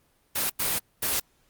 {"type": "noise bursts at uneven times", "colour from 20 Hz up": "white", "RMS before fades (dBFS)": -26, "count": 3, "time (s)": [[0.35, 0.5], [0.59, 0.79], [1.02, 1.2]], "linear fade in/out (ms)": 10, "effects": ["pink hiss -66 dBFS RMS until 1.49 s", "Opus 32 kbps"]}